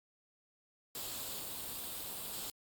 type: noise with comb filter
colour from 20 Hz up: white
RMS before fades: -42 dBFS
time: 0.95-2.5 s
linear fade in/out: 2 ms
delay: 0.25 ms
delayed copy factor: +0.5
effects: Opus 48 kbps